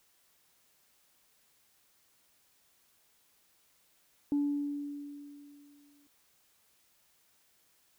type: tone with exponential decay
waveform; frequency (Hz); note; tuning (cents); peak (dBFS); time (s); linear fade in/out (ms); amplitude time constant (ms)
sine; 287.8; D4; -35; -24; 4.32-6.07; 1; 380
effects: tanh soft clip ceiling -23 dBFS + white hiss -69 dBFS RMS until 7.98 s